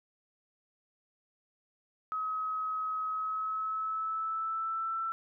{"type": "tone with pitch glide", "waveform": "sine", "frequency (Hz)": [1275, 1334.5], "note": ["D#6", "E6"], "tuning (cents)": [42, 21], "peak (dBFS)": -31, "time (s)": [2.12, 5.12], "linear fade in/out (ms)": 0, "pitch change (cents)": 79, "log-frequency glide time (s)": [3.08, 4.99], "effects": []}